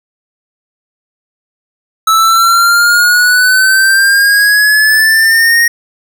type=exponential sweep; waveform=square; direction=up; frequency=1305 to 1873 Hz; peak=-6 dBFS; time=2.07-5.68 s; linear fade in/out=5 ms; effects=none